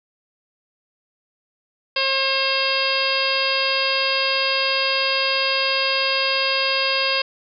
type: harmonic tone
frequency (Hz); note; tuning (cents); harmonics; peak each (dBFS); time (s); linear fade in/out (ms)
537; C5; +45; 1 / 2 / 3 / 4 / 5 / 6 / 7 / 8 / 9; -26 / -27 / -29 / -30 / -24 / -27 / -30 / -30 / -24; 1.96-7.22; 5
effects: none